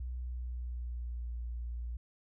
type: tone with pitch glide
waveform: sine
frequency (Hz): 61.9 to 59.1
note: B1 to A#1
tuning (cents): +5 to +24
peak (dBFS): -36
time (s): 0-1.97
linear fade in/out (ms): 5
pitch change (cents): -81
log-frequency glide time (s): 0.14-1.29
effects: none